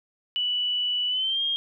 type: tone with pitch glide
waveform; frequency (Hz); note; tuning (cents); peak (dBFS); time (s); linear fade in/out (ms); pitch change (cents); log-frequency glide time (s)
sine; 2960 to 3228; F#7 to G#7; 0 to -50; -23; 0.36-1.56; 0; +150; 1.08-1.42
effects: none